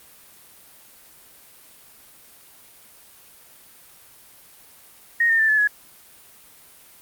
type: tone with pitch steps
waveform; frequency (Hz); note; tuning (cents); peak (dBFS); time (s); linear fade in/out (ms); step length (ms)
sine; 1864.7 / 1817.9 / 1772.3 / 1727.8 / 1684.4; A#6 / A#6 / A6 / A6 / G#6; 0 / -44 / +12 / -32 / +24; -15; 5.2-5.675; 5; 95
effects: white hiss -49 dBFS RMS until 7.01 s + Opus 32 kbps